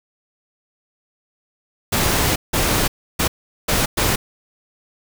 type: noise bursts at uneven times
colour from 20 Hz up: pink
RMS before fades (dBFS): -18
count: 5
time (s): 1.92-2.36 / 2.53-2.88 / 3.19-3.28 / 3.68-3.86 / 3.97-4.16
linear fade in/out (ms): 10
effects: none